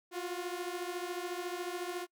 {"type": "beating tone pair", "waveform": "sawtooth", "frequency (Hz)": [349.2, 363.2], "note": ["F4", "F#4"], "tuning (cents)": [0, -32], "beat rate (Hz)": 14, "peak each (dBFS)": [-35, -36], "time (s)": [0.11, 2.07], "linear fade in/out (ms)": 50, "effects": ["noise-tail reverb RT60 0.1 s tail -25 dB re dry"]}